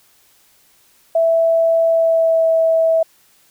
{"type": "tone with pitch glide", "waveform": "sine", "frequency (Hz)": [659.3, 651.7], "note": ["E5", "E5"], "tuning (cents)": [0, -20], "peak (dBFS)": -11, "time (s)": [1.15, 3.03], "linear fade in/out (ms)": 5, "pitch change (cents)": -20, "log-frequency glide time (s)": [1.87, 2.48], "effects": ["white hiss -54 dBFS RMS until 3.5 s"]}